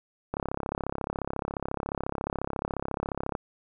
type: click train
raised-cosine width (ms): 1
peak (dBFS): -16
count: 104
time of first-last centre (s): 0.34-3.352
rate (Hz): 34.2
effects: none

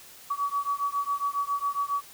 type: beating tone pair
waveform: sine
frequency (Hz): 1134 / 1141.3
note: C#6 / D6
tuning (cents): +39 / -50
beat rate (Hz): 7.3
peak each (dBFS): -29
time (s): 0.3-2.02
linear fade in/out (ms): 10
effects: white hiss -49 dBFS RMS until 2.13 s

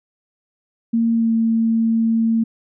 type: tone with pitch glide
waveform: sine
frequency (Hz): 229.6 to 226.4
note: A#3 to A3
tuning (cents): -26 to +50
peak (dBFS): -14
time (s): 0.93-2.44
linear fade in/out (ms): 10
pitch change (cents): -24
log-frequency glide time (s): 1.13-1.31
effects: none

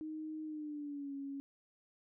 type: tone with pitch glide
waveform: sine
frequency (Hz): 311.4 to 277.4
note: D#4 to C#4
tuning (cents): +2 to +1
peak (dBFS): -40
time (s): 0.01-1.4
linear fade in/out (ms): 0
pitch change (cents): -201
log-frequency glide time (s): 0.44-1.14
effects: none

